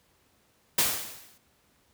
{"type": "noise with exponential decay", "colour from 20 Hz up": "white", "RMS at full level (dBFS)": -21, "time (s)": [0.78, 1.38], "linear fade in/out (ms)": 5, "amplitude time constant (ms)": 130, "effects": ["pink hiss -66 dBFS RMS until 1.93 s", "high-pass 60 Hz 12 dB/octave"]}